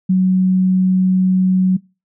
sine tone, 186 Hz, F#3, 9 cents sharp, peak -10 dBFS, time 0.09-1.77 s, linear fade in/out 10 ms, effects noise-tail reverb RT60 0.3 s tail -24 dB re dry

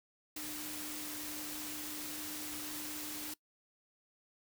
sine tone in noise, 301.6 Hz, D4, 46 cents sharp, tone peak -47 dBFS, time 0.36-3.34 s, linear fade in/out 5 ms, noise white, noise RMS -43 dBFS, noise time 0.36-3.34 s, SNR -7 dB, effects noise-tail reverb RT60 0.1 s tail -22 dB re dry

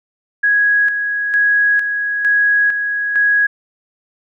sine tone with tremolo, 1661.2 Hz, G#6, in tune, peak -10 dBFS, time 0.43-3.47 s, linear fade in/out 10 ms, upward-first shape square, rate 1.1 Hz, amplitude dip 50%, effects none

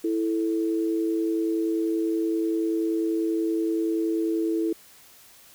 sine tone pair together, 329.6 / 440 Hz, E4 / A4, 0 / 0 cents, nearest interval perfect fourth, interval 500 cents, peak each -23 / -29 dBFS, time 0.04-4.73 s, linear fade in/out 5 ms, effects white hiss -52 dBFS RMS until 5.54 s

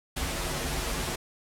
pink noise with comb filter, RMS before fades -31 dBFS, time 0.16-1.16 s, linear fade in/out 10 ms, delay 9.8 ms, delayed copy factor -0.8, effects low-pass 12000 Hz 12 dB/octave

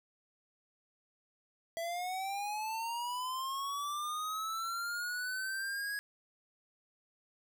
square linear sweep, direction up, 659 to 1667 Hz, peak -36 dBFS, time 1.77-5.99 s, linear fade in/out 0 ms, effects none

